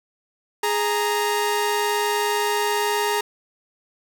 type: tone pair together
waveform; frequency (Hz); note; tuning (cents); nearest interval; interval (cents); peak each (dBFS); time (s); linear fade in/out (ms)
sawtooth; 415.3 / 929.6; G#4 / A#5; 0 / -5; octave + major second; 1395; -19; 0.63-3.21; 5
effects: none